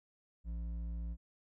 sine tone with hard clipping, 57.1 Hz, A#1, 35 cents flat, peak -39 dBFS, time 0.44-1.17 s, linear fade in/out 50 ms, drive 7 dB, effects none

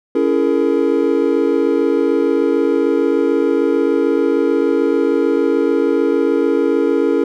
triangle chord, A# half-diminished seventh, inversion first, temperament just, 279.7 / 335.6 / 419.5 / 466.2 Hz, C#4 / E4 / G#4 / A#4, +16 / +31 / +17 / 0 cents, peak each -16 dBFS, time 0.15-7.24 s, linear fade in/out 5 ms, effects none

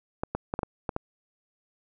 clicks, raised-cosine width 1 ms, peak -14 dBFS, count 7, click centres 0.235 / 0.35 / 0.539 / 0.591 / 0.632 / 0.892 / 0.964 s, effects none

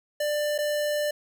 square tone with dropouts, 593 Hz, D5, 17 cents sharp, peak -25 dBFS, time 0.2-1.11 s, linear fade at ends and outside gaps 5 ms, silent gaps 0.58-0.586 s, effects none

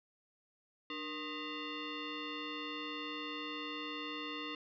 sine tone with frequency modulation, 1244.5 Hz, D#6, in tune, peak -39 dBFS, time 0.9-4.55 s, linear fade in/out 2 ms, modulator 772 Hz, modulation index 3.1, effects none

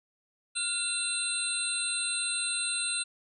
sine tone cluster, 1417 / 2697 / 3588 / 4038 / 8570 Hz, F6 / E7 / A7 / B7 / C9, +25 / +39 / +33 / +38 / +40 cents, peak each -40 / -37 / -40 / -34 / -31 dBFS, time 0.55-3.04 s, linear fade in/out 20 ms, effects none

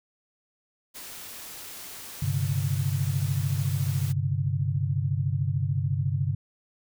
white noise, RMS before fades -41 dBFS, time 0.94-4.13 s, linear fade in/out 20 ms
sine chord, G suspended fourth, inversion none, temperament equal with one note detuned, 98 / 130.81 / 144.56 Hz, G2 / C3 / D3, 0 / 0 / -27 cents, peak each -28 dBFS, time 2.22-6.35 s, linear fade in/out 5 ms
effects none

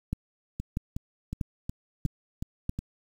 two click trains, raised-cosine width 5 ms, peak -20 / -16 dBFS, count 7 / 5, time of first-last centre 0.6-2.79 / 0.13-2.694 s, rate 2.74 / 1.56 Hz, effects 8-bit

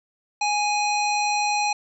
harmonic tone, 830.6 Hz, G#5, in tune, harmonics 1 / 3 / 5 / 7 / 9, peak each -22 / -26 / -30 / -33 / -37 dBFS, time 0.41-1.73 s, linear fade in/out 5 ms, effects none

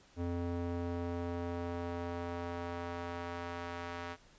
square tone with band-pass filter sweep, 86.5 Hz, F2, 16 cents flat, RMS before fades -39 dBFS, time 0.16-4.17 s, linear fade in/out 50 ms, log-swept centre 300 to 1400 Hz, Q 0.71, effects pink hiss -63 dBFS RMS until 4.38 s + resampled to 16000 Hz

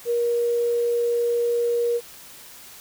sine tone with quantisation, 474.2 Hz, A#4, 30 cents sharp, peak -19 dBFS, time 0.05-2.01 s, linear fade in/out 50 ms, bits 8, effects white hiss -44 dBFS RMS until 2.8 s

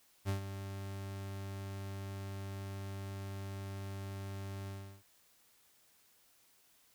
40% pulse tone with ADSR envelope, 98 Hz, G2, in tune, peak -30 dBFS, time 0.25-5.03 s, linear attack 41 ms, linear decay 110 ms, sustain -10 dB, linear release 350 ms, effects white hiss -68 dBFS RMS until 6.94 s

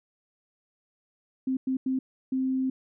sine tone bursts at uneven times, 261.6 Hz, C4, in tune, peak -24 dBFS, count 4, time 1.47-1.57 / 1.67-1.77 / 1.86-1.99 / 2.32-2.7 s, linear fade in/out 5 ms, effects none

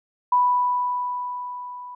sine tone with level ramp, 987.8 Hz, B5, in tune, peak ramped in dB -14 to -35 dBFS, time 0.32-1.95 s, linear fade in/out 5 ms, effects none

